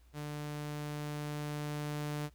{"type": "tone with level ramp", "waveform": "sawtooth", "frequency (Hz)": 148.4, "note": "D3", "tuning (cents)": 18, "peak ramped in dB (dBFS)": [-35, -31], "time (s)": [0.13, 2.3], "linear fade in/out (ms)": 50, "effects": ["added 60 Hz sine -59 dBFS peak until 2.34 s", "pink hiss -71 dBFS RMS until 2.34 s"]}